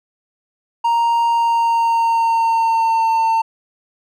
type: tone with pitch glide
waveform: triangle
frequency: 932.3 to 901.6 Hz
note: A#5 to A5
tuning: 0 to +42 cents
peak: -11 dBFS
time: 0.84-3.42 s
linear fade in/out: 10 ms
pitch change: -58 cents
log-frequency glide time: 1.28-3.12 s
effects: none